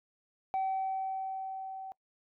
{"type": "tone with level ramp", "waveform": "sine", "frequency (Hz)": 766, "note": "G5", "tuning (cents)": -40, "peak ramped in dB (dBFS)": [-26, -40], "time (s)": [0.54, 1.92], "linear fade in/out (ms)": 0, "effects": ["noise-tail reverb RT60 0.1 s tail -23 dB re dry", "tanh soft clip ceiling -27 dBFS"]}